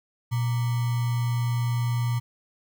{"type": "tone with sample-and-hold", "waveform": "sine", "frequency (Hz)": 120, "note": "B2", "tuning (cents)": -49, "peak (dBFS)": -22, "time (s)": [0.31, 2.2], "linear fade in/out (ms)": 20, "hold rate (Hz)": 1050, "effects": []}